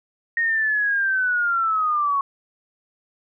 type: linear sweep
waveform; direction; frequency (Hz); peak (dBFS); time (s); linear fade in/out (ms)
sine; down; 1864.7 to 1100; -18; 0.37-2.21; 2
effects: none